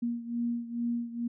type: beating tone pair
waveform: sine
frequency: 235.9 / 238.2 Hz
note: A#3 / A#3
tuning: +21 / +38 cents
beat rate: 2.3 Hz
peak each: -31 / -35 dBFS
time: 0.02-1.28 s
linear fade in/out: 10 ms
effects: none